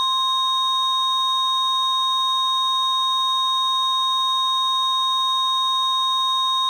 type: tone pair together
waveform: sine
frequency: 1049 / 3738 Hz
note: C6 / A#7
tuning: +4 / +4 cents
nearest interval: octave + minor seventh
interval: 2200 cents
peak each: -19 dBFS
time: 0-6.69 s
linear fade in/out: 0 ms
effects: tanh soft clip ceiling -13 dBFS + 8-bit